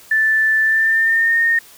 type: tone with pitch glide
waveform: sine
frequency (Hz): 1760 to 1839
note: A6 to A#6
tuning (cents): 0 to -24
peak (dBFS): -12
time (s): 0.11-1.59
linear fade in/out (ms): 5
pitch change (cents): +76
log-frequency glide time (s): 0.62-1.37
effects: white hiss -44 dBFS RMS until 1.77 s